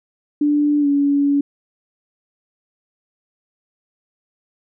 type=tone with pitch glide; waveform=sine; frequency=293.7 to 283.7 Hz; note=D4 to C#4; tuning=0 to +40 cents; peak=-13 dBFS; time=0.41-1.41 s; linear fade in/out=5 ms; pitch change=-60 cents; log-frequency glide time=0.8-0.87 s; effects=none